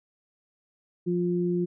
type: tone pair together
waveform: sine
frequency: 175.9 / 352.1 Hz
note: F3 / F4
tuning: +13 / +14 cents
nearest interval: octave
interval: 1201 cents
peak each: -26 dBFS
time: 1.06-1.66 s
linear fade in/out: 20 ms
effects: none

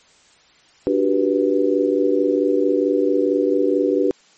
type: chord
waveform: sine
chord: G major seventh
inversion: second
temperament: just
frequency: 294 / 367.5 / 392 / 490 Hz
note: D4 / F#4 / G4 / B4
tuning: +2 / -12 / 0 / -14 cents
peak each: -20 / -22 / -20 / -20 dBFS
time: 0.87-4.11 s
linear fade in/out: 0 ms
effects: white hiss -53 dBFS RMS until 4.37 s + MP3 32 kbps

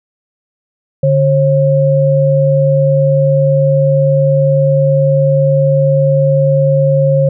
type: tone pair together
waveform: sine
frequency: 145.26 / 539 Hz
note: D3 / C#5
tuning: -19 / -49 cents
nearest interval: octave + major seventh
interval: 2270 cents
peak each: -10 dBFS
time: 1.03-7.29 s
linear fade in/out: 5 ms
effects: none

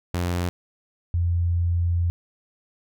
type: tone pair in turn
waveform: sawtooth / sine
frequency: 88 / 86.19 Hz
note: F2 / F2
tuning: +14 / -22 cents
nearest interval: unison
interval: 36 cents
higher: first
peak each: -19 dBFS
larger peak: neither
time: 0.14-0.49 / 1.14-2.1 s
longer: second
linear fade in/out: 0 ms
effects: none

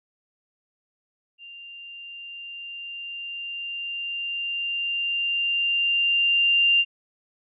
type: tone with level ramp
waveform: sine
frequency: 2788 Hz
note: F7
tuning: 4 cents flat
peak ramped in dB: -40 to -15 dBFS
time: 1.38-6.85 s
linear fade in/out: 50 ms
effects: none

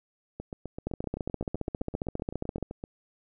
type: two click trains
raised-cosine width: 2 ms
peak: -17 / -23 dBFS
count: 27 / 20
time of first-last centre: 0.87-2.627 / 0.4-2.839 s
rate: 14.8 / 7.79 Hz
effects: none

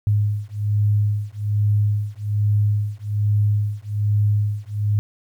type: beating tone pair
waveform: sine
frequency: 103.5 / 104.7 Hz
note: G#2 / G#2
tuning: -5 / +15 cents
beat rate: 1.2 Hz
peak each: -20 dBFS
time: 0.07-4.99 s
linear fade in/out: 0 ms
effects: 9-bit

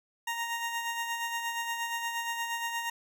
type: tone with tremolo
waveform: 20% pulse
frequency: 932.3 Hz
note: A#5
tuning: in tune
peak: -25 dBFS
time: 0.27-2.9 s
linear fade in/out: 5 ms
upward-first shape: sine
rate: 8.5 Hz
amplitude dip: 45%
effects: none

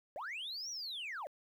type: linear two-way sweep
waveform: sine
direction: up then down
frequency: 514 to 5880 to 514 Hz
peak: -38 dBFS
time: 0.16-1.27 s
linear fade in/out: 0 ms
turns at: 0.7 s
effects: tanh soft clip ceiling -38 dBFS + 12-bit

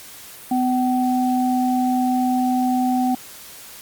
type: tone pair together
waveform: sine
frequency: 251.9 / 760 Hz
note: B3 / F#5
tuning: +34 / +46 cents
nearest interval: octave + perfect fifth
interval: 1912 cents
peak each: -18 / -21 dBFS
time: 0.51-3.15 s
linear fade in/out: 5 ms
effects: white hiss -40 dBFS RMS until 3.81 s + Opus 48 kbps

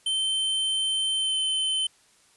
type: tone with pitch glide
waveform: square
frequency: 3098 to 3070 Hz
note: G7 to G7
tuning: -21 to -37 cents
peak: -24 dBFS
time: 0.06-1.87 s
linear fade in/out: 5 ms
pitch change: -16 cents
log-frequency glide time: 1.17-1.36 s
effects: white hiss -60 dBFS RMS until 2.36 s + resampled to 24000 Hz

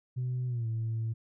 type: tone with pitch glide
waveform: sine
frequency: 125.8 to 112.72 Hz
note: B2 to A2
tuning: +32 to +42 cents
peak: -28 dBFS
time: 0.16-1.14 s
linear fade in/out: 20 ms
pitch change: -190 cents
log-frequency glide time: 0.47-0.67 s
effects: tanh soft clip ceiling -27 dBFS

